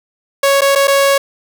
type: tone with dropouts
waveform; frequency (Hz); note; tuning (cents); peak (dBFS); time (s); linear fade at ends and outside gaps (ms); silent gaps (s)
sawtooth; 554.4; C#5; 0; -5; 0.43-1.18; 5; 0.609-0.617 / 0.752-0.757 / 0.873-0.879
effects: none

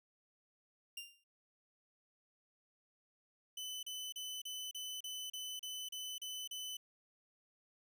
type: tone with exponential decay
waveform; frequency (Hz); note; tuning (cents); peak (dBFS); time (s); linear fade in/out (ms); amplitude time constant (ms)
sawtooth; 2794; F7; 0; -38; 0.97-1.24; 5; 58
type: tone bursts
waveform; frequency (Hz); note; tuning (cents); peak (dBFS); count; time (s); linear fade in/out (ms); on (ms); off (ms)
sawtooth; 3015; F#7; +32; -39; 11; 3.57-6.77; 5; 260; 34
effects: none

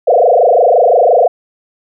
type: tone with frequency modulation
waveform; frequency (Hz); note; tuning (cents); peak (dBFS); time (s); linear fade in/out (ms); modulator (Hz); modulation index
sine; 593; D5; +17; -5; 0.07-1.28; 10; 25.8; 4.9
effects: none

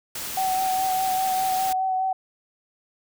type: noise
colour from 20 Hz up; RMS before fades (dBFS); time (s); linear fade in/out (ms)
white; -32; 0.15-1.73; 5
type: tone with vibrato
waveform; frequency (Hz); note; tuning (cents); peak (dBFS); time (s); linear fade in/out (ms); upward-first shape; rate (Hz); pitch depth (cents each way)
sine; 755; F#5; +35; -21; 0.37-2.13; 5; sine; 4.9; 18
effects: none

